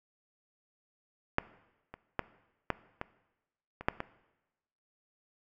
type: clicks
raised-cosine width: 0.5 ms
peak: -10 / -28 / -14 / -13 / -20 / -26 / -10 / -19 dBFS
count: 8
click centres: 1.384 / 1.94 / 2.193 / 2.703 / 3.014 / 3.81 / 3.885 / 4.004 s
effects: noise-tail reverb RT60 1.0 s tail -18 dB re dry